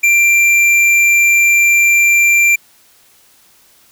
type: tone with tanh clipping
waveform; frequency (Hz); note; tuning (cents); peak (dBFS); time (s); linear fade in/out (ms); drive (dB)
sine; 2366; D7; +12; -9; 0.03-2.56; 10; 12
effects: white hiss -49 dBFS RMS until 3.91 s